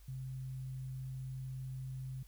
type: tone with sample-and-hold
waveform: sine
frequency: 130.81 Hz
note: C3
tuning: in tune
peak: -40 dBFS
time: 0.08-2.23 s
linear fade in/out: 5 ms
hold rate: 11025 Hz
effects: added 50 Hz sine -55 dBFS peak until 2.27 s + white hiss -67 dBFS RMS until 2.27 s